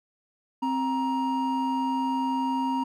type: tone pair together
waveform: triangle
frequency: 262.8 / 941 Hz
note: C4 / A#5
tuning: +8 / +16 cents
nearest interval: octave + minor seventh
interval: 2208 cents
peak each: -25 dBFS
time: 0.62-2.84 s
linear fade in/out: 10 ms
effects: none